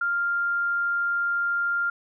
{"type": "tone", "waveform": "sine", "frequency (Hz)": 1396.9, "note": "F6", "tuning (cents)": 0, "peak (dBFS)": -22, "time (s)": [0.01, 1.9], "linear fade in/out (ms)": 5, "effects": []}